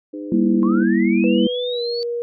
harmonic tone, 101.4 Hz, G#2, 41 cents flat, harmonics 3 / 4 / 5, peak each -28 / -36 / -35 dBFS, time 0.13-0.84 s, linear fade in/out 10 ms
sine chord, E diminished, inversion first, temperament just, 197.78 / 237.3 / 329.6 Hz, G3 / Bb3 / E4, +16 / +31 / 0 cents, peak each -18 dBFS, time 0.32-1.47 s, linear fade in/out 2 ms
sine linear sweep, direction up, 1048 to 4547 Hz, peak -27 dBFS, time 0.63-2.03 s, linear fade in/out 0 ms
sine tone with pitch glide, 493.9 to 474.9 Hz, B4 to A#4, 0 to +32 cents, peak -21 dBFS, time 1.24-2.22 s, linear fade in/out 0 ms, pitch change -68 cents, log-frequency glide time 1.7-1.81 s
effects none

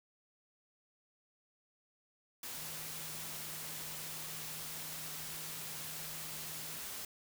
sine tone in noise, 157.2 Hz, D#3, 18 cents sharp, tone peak -55 dBFS, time 2.57-6.77 s, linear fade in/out 2 ms, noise white, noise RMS -44 dBFS, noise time 2.43-7.05 s, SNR -14 dB, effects none

